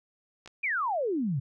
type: clicks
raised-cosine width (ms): 0.2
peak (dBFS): -29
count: 2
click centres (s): 0.46 / 0.476
type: exponential sweep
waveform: sine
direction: down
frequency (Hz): 2489 to 123.47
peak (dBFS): -26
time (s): 0.63-1.4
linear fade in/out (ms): 10
effects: none